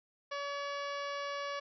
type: harmonic tone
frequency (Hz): 568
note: C#5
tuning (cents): +42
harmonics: 1 / 2 / 3 / 4 / 5 / 6 / 7 / 8 / 9 / 10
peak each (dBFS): -40 / -40 / -45 / -48 / -50 / -52 / -56 / -54 / -55 / -57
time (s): 0.31-1.6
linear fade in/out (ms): 10
effects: none